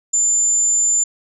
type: tone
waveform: sine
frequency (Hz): 7140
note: A8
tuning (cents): +24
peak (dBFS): -13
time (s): 0.13-1.04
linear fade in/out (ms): 10
effects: none